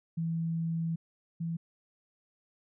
sine tone pair in turn, 164.81 / 166.15 Hz, E3 / E3, 0 / +14 cents, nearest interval unison, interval 14 cents, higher second, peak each -29 / -31 dBFS, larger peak first, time 0.17-0.96 / 1.4-1.57 s, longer first, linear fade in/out 10 ms, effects none

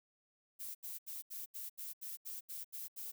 violet noise bursts, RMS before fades -45 dBFS, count 11, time 0.59-3.12 s, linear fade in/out 20 ms, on 160 ms, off 77 ms, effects none

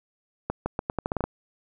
accelerating click train, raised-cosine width 1 ms, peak -12 dBFS, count 10, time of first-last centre 0.5-1.24 s, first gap 160 ms, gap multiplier 0.82, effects none

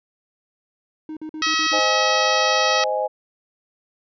triangle tone bursts, 311.1 Hz, D#4, in tune, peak -27 dBFS, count 6, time 1.09-1.793 s, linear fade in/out 2 ms, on 78 ms, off 47 ms
harmonic tone, 641 Hz, E5, 49 cents flat, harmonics 2 / 3 / 4 / 5 / 6 / 7 / 8 / 9, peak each -23 / -25 / -26 / -27 / -28 / -28 / -29 / -30 dBFS, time 1.42-2.84 s, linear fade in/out 2 ms
sine chord, Ab major, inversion first, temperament just, 519.1 / 623 / 830.6 Hz, C5 / Eb5 / Ab5, -14 / +2 / 0 cents, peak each -24 dBFS, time 1.72-3.08 s, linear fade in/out 20 ms
white noise with exponential decay, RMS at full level -37 dBFS, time 1.8-2.12 s, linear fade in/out 2 ms, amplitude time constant 68 ms
effects resampled to 16000 Hz

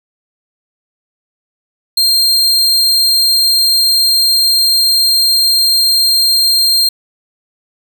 40% pulse tone, 4191 Hz, C8, 2 cents sharp, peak -7 dBFS, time 1.97-6.89 s, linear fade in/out 5 ms, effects none

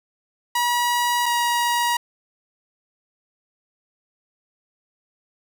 sawtooth tone pair in turn, 964 / 954.6 Hz, B5 / A#5, -42 / +41 cents, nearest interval unison, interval 17 cents, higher first, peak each -15 dBFS, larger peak neither, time 0.55-1.26 / 1.26-1.97 s, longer neither, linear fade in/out 5 ms, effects none

